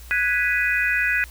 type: chord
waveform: sine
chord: G# minor seventh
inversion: third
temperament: equal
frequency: 1480 / 1661.2 / 1975.5 / 2489 Hz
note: F#6 / G#6 / B6 / D#7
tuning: 0 / 0 / 0 / 0 cents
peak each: -24 dBFS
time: 0.11-1.24 s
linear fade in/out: 0 ms
effects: added 60 Hz sine -39 dBFS peak until 1.3 s + white hiss -47 dBFS RMS until 1.3 s